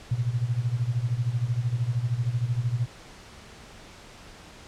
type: tone with tremolo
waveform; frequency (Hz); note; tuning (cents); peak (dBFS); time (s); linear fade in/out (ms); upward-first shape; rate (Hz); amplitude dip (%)
sine; 120; B2; -49; -20; 0.11-2.86; 5; sine; 13; 80
effects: pink hiss -47 dBFS RMS until 4.67 s + low-pass 7000 Hz 12 dB/octave